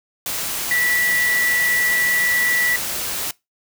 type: tone in noise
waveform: sine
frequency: 1955 Hz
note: B6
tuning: 18 cents flat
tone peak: -16 dBFS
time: 0.71-2.76 s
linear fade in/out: 2 ms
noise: white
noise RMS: -25 dBFS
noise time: 0.26-3.31 s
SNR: +6 dB
effects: noise-tail reverb RT60 0.2 s tail -22 dB re dry